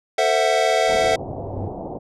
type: chord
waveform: square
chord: F# half-diminished seventh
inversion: first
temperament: equal with one note detuned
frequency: 449 / 523.3 / 659.3 / 740 Hz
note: A4 / C5 / E5 / F#5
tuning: +35 / 0 / 0 / 0 cents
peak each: -24 / -25 / -20 / -22 dBFS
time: 0.18-1.16 s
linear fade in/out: 5 ms
type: tone with exponential growth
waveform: triangle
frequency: 97.2 Hz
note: G2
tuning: 14 cents flat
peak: -23 dBFS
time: 0.57-1.68 s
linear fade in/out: 5 ms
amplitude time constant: 240 ms
type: low-pass noise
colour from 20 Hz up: white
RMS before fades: -31 dBFS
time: 0.87-1.99 s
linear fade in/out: 20 ms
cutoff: 800 Hz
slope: 48 dB/octave
effects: low-pass 7000 Hz 12 dB/octave